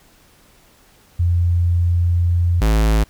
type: tone pair in turn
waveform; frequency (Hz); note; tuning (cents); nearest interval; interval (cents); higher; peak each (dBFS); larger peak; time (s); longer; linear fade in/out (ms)
sine / square; 86.8 / 54.04; F2 / A1; -10 / -30; minor sixth; 820; first; -13; neither; 1.19-2.61 / 2.61-3.04; first; 10
effects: pink hiss -52 dBFS RMS until 3.09 s